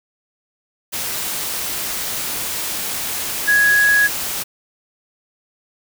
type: tone in noise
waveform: sine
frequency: 1666 Hz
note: G#6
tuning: 5 cents sharp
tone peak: -11 dBFS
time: 3.47-4.08 s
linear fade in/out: 20 ms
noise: white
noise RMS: -24 dBFS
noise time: 0.92-4.44 s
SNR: +10 dB
effects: none